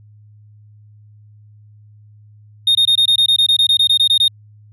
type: tone bursts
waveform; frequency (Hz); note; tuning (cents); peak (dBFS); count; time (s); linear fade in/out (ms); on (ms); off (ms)
triangle; 3690; A#7; -18; -8; 16; 2.67-4.281; 5; 81; 21
effects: added 105 Hz sine -42 dBFS peak until 4.72 s + resampled to 32000 Hz